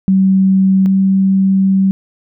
sine tone pair in turn, 191.1 / 192.43 Hz, G3 / G3, -44 / -32 cents, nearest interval unison, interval 12 cents, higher second, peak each -7 / -8 dBFS, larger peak first, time 0.08-0.86 / 0.86-1.91 s, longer second, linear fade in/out 0 ms, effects none

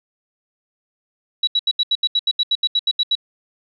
sine tone bursts, 3901 Hz, B7, 22 cents flat, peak -14 dBFS, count 15, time 1.43-3.153 s, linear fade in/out 5 ms, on 43 ms, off 77 ms, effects none

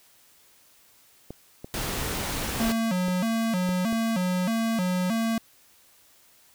clicks, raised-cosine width 2 ms, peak -23 dBFS, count 5, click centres 1.306 / 1.645 / 3.083 / 3.691 / 3.927 s
pink noise, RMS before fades -30 dBFS, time 1.74-2.72 s, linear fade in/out 0 ms
square tone with vibrato, 202.9 Hz, G#3, 40 cents flat, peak -24 dBFS, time 2.6-5.38 s, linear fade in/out 2 ms, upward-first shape square, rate 1.6 Hz, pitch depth 190 cents each way
effects white hiss -58 dBFS RMS until 6.54 s

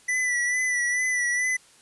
square tone with vibrato, 1975.5 Hz, B6, in tune, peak -23 dBFS, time 0.08-1.57 s, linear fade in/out 10 ms, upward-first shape sine, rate 2.3 Hz, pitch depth 37 cents each way, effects white hiss -55 dBFS RMS until 1.81 s + resampled to 24000 Hz

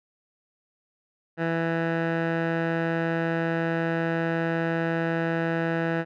15% pulse tone with low-pass filter, 165.4 Hz, E3, 6 cents sharp, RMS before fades -26 dBFS, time 1.37-6.05 s, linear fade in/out 50 ms, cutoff 1800 Hz, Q 1.7, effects none

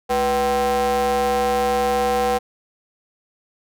square ring-modulated tone, 138.59 Hz, C#3, in tune, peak -15 dBFS, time 0.09-2.39 s, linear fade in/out 20 ms, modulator 629 Hz, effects none

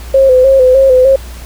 sine tone with vibrato, 523.3 Hz, C5, in tune, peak -3 dBFS, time 0.14-1.16 s, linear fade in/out 5 ms, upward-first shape square, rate 3.3 Hz, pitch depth 47 cents each way, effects added 60 Hz sine -25 dBFS peak until 1.45 s + pink hiss -34 dBFS RMS until 1.45 s

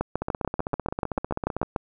two click trains, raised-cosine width 1 ms, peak -10 / -14 dBFS, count 13 / 23, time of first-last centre 0.01-1.762 / 0.22-1.63 s, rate 6.85 / 15.6 Hz, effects none

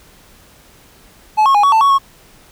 triangle tone with pitch steps, 859 / 1090 / 823 / 1124 / 887 / 1116 / 1098 Hz, A5 / C#6 / G#5 / C#6 / A5 / C#6 / C#6, -42 / -29 / -16 / +24 / +14 / +11 / -17 cents, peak -6 dBFS, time 1.37-1.986 s, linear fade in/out 20 ms, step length 88 ms, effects pink hiss -46 dBFS RMS until 2.51 s

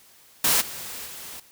white noise with level steps, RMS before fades -20 / -36 / -39 dBFS, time 0.44-1.4 s, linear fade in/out 5 ms, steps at 0.6 / 1.05 s, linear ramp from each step 20 ms, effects white hiss -54 dBFS RMS until 1.51 s

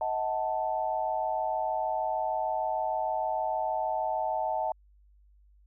sine chord, D# diminished, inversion none, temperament equal with one note detuned, 633.5 / 740 / 880 Hz, D#5 / F#5 / A5, +31 / 0 / 0 cents, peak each -32 / -32 / -31 dBFS, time 0.01-4.72 s, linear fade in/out 2 ms, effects added 50 Hz sine -57 dBFS peak until 5.66 s

